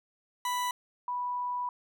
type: tone pair in turn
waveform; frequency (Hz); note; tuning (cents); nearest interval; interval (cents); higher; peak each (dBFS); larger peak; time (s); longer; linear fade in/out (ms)
40% pulse / sine; 987.8 / 984.3; B5 / B5; 0 / -6; unison; 6; first; -28 / -30; first; 0.45-0.71 / 1.08-1.69; second; 2
effects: none